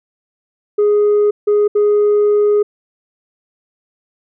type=tone bursts at uneven times; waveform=sine; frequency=415.3 Hz; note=G#4; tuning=in tune; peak=-7 dBFS; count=3; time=0.78-1.31 / 1.47-1.68 / 1.75-2.63 s; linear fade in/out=10 ms; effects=tanh soft clip ceiling -8 dBFS